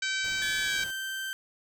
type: harmonic tone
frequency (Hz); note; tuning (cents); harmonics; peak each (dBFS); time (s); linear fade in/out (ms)
771; G5; -29; 2 / 3 / 4 / 5 / 6 / 7 / 8 / 9 / 10; -31 / -35 / -37 / -37 / -39 / -45 / -41 / -46 / -43; 0.02-0.84; 5
type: noise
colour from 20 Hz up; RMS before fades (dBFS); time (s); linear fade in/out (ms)
pink; -47; 0.24-0.91; 5
type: tone with pitch glide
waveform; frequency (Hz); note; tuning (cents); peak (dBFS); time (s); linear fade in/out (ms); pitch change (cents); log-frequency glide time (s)
30% pulse; 1708 to 1557.2; G#6 to G6; +48 to -12; -30; 0.42-1.33; 0; -160; 0.62-0.87
effects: none